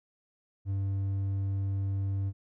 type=tone with hard clipping; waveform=sine; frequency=97.8 Hz; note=G2; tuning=4 cents flat; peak=-29 dBFS; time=0.65-2.33 s; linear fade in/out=50 ms; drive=3 dB; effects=none